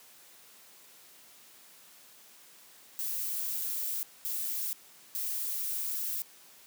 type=noise bursts at uneven times; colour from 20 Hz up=violet; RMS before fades=-34 dBFS; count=3; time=2.99-4.03 / 4.25-4.73 / 5.15-6.22 s; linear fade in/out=0 ms; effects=white hiss -56 dBFS RMS until 6.66 s + high-pass 150 Hz 12 dB/octave